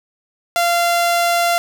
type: tone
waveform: sawtooth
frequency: 690 Hz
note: F5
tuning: 21 cents flat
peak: -10 dBFS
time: 0.56-1.58 s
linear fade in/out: 0 ms
effects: none